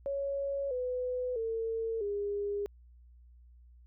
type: tone with pitch steps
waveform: sine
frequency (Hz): 556 / 501.1 / 451.6 / 407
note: C#5 / B4 / A4 / G#4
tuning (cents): +5 / +25 / +45 / -35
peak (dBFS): -31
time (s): 0.06-2.66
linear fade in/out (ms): 0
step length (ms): 650
effects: added 60 Hz sine -54 dBFS peak until 3.86 s